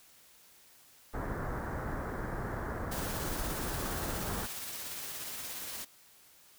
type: low-pass noise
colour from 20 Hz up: pink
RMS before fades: -37 dBFS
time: 1.13-4.47 s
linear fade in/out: 20 ms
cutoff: 1800 Hz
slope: 48 dB/octave
type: noise with tremolo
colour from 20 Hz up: white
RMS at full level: -40 dBFS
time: 2.91-5.85 s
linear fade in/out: 10 ms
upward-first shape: sine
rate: 17 Hz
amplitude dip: 25%
effects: white hiss -60 dBFS RMS until 6.58 s